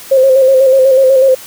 sine tone with vibrato, 529 Hz, C5, 19 cents sharp, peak -4 dBFS, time 0.11-1.35 s, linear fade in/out 10 ms, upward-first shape square, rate 8.1 Hz, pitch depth 36 cents each way, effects white hiss -32 dBFS RMS until 1.46 s

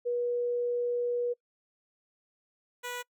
sine / 10% pulse tone pair in turn, 483.6 / 489.8 Hz, B4 / B4, -36 / -14 cents, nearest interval unison, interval 22 cents, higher second, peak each -27 dBFS, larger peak neither, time 0.05-1.34 / 2.83-3.03 s, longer first, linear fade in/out 20 ms, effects noise-tail reverb RT60 0.1 s tail -25 dB re dry

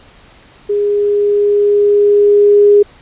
sine tone with level ramp, 410.5 Hz, G#4, 20 cents flat, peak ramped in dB -11 to -3 dBFS, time 0.69-2.83 s, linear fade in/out 10 ms, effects pink hiss -43 dBFS RMS until 3.01 s + resampled to 8000 Hz

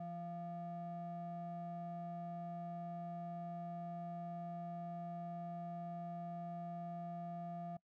triangle ring-modulated tone, 260.6 Hz, C4, 7 cents flat, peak -38 dBFS, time 0-7.77 s, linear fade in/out 5 ms, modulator 431 Hz, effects noise-tail reverb RT60 0.1 s tail -22 dB re dry

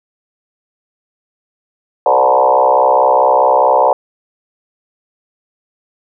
sine tone with frequency modulation, 730 Hz, F#5, 24 cents flat, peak -7 dBFS, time 2.06-3.93 s, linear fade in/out 2 ms, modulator 64.7 Hz, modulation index 3.8, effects none

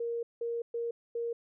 sine tone bursts at uneven times, 468 Hz, A#4, 7 cents sharp, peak -31 dBFS, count 4, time 0-0.23 / 0.41-0.62 / 0.74-0.91 / 1.15-1.33 s, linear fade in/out 5 ms, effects none

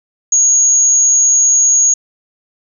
sine tone, 6645 Hz, G#8, in tune, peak -7 dBFS, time 0.32-1.94 s, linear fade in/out 5 ms, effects none

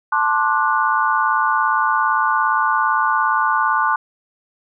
sine chord, D dominant seventh, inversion second, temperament just, 881 / 1057.2 / 1174.7 / 1468.3 Hz, A5 / C6 / D6 / F#6, +2 / +18 / 0 / -14 cents, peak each -20 dBFS, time 0.12-3.96 s, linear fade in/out 5 ms, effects none

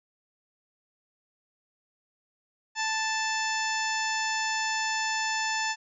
harmonic tone, 880 Hz, A5, in tune, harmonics 1 / 2 / 3 / 4 / 5 / 6 / 7 / 8, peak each -31 / -31 / -35 / -40 / -41 / -36 / -41 / -38 dBFS, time 2.75-5.76 s, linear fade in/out 50 ms, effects none

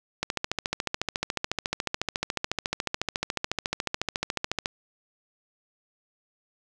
click train, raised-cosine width 0.2 ms, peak -9 dBFS, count 63, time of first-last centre 0.23-4.659 s, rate 14 Hz, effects none

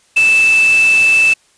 sine tone in noise, 2637 Hz, E7, in tune, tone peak -7 dBFS, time 0.16-1.34 s, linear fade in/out 10 ms, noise white, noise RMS -23 dBFS, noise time 0.16-1.34 s, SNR +13 dB, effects white hiss -53 dBFS RMS until 1.57 s + resampled to 22050 Hz

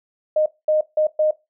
sine tone bursts at uneven times, 616 Hz, D#5, 17 cents flat, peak -14 dBFS, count 4, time 0.36-0.46 / 0.68-0.81 / 0.97-1.07 / 1.19-1.31 s, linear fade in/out 5 ms, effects noise-tail reverb RT60 0.2 s tail -18 dB re dry

